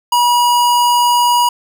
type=tone; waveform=square; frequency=966 Hz; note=B5; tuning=39 cents flat; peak=-10 dBFS; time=0.12-1.49 s; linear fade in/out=5 ms; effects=none